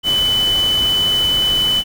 sine tone in noise, 3000 Hz, F#7, 23 cents sharp, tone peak -13 dBFS, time 0.03-1.84 s, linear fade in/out 50 ms, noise pink, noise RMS -26 dBFS, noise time 0.03-1.84 s, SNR +10 dB, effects none

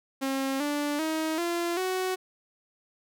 sawtooth tone with pitch steps, 269.3 / 292 / 316.6 / 343.2 / 372.1 Hz, C#4 / D4 / D#4 / F4 / F#4, -50 / -10 / +30 / -30 / +10 cents, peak -23 dBFS, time 0.21-2.16 s, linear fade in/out 20 ms, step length 390 ms, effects none

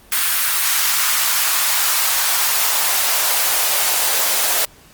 white noise with high-pass filter sweep, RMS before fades -17 dBFS, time 0.12-4.65 s, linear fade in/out 2 ms, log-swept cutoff 1400 to 540 Hz, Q 1.4, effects pink hiss -47 dBFS RMS until 4.93 s + Opus 32 kbps

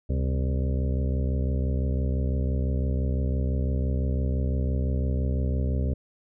harmonic tone with a mistuned harmonic, 65.9 Hz, C2, 13 cents sharp, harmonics 1 / 2 / 3 / 4 / 6 / 7 / 8 / 9, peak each -24 / -30 / -34 / -36 / -40 / -41 / -42 / -43 dBFS, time 0.09-5.94 s, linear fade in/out 10 ms, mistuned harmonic 1, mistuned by +150 cents, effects none

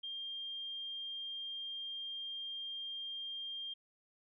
sine tone, 3200 Hz, G7, 35 cents sharp, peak -40 dBFS, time 0.03-3.74 s, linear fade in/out 10 ms, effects none

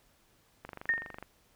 click train, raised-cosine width 0.5 ms, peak -27 dBFS, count 15, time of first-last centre 0.65-1.226 s, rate 24.3 Hz
sine tone with exponential decay, 1836 Hz, A#6, 27 cents flat, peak -22 dBFS, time 0.89-1.18 s, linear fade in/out 1 ms, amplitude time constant 62 ms
effects pink hiss -67 dBFS RMS until 1.55 s

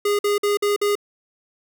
square tone bursts, 410.4 Hz, G#4, 21 cents flat, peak -18 dBFS, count 5, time 0.05-0.954 s, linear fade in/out 5 ms, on 140 ms, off 51 ms, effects none

